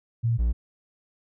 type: tone pair in turn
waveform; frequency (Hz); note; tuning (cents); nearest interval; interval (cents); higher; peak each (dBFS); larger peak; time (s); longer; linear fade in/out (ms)
sine / triangle; 116.1 / 58.05; A#2 / A#1; -7 / -7; octave; 1200; first; -20 / -18; second; 0.23-0.38 / 0.38-0.53; neither; 20
effects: none